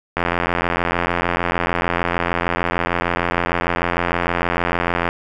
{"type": "click train", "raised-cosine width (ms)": 0.5, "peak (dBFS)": -3, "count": 427, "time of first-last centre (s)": [0.17, 5.089], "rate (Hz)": 86.6, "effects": []}